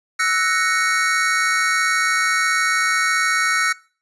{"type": "chord", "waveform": "square", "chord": "F# dominant seventh", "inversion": "third", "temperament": "equal", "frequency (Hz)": [1318.5, 1480, 1864.7, 2217], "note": ["E6", "F#6", "A#6", "C#7"], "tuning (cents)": [0, 0, 0, 0], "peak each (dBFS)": -23, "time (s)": [0.19, 3.73], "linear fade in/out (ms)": 10, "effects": ["noise-tail reverb RT60 0.4 s tail -22 dB re dry", "resampled to 24000 Hz"]}